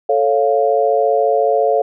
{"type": "chord", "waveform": "sine", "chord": "A augmented", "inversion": "none", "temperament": "equal", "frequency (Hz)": [440, 554.4, 698.5], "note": ["A4", "C#5", "E#5"], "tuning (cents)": [0, 0, 0], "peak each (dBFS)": -16, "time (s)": [0.09, 1.82], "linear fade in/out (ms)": 5, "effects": []}